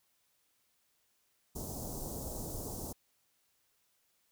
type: band-stop noise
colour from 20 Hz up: pink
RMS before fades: -41 dBFS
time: 1.55-2.93 s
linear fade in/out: 10 ms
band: 800 to 6000 Hz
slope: 24 dB/octave
effects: white hiss -75 dBFS RMS until 4.31 s